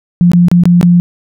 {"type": "tone with dropouts", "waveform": "sine", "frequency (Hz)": 174.8, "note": "F3", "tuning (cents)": 2, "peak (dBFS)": -3, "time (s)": [0.21, 1], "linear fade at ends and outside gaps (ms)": 0, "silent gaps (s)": [[0.317, 0.334], [0.484, 0.515], [0.636, 0.655], [0.812, 0.829]], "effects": []}